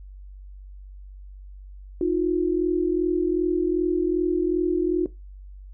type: tone pair together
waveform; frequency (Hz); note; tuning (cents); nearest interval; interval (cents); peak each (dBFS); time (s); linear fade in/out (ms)
sine; 314.1 / 356.7; D#4 / F4; +16 / +37; major second; 221; -24 / -21; 2.01-5.06; 2
effects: noise-tail reverb RT60 0.2 s tail -18 dB re dry + added 48 Hz sine -39 dBFS peak until 5.73 s